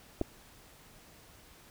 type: clicks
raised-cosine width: 2 ms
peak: -17 / -20 dBFS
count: 2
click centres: 0.213 / 0.216 s
effects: pink hiss -57 dBFS RMS until 1.7 s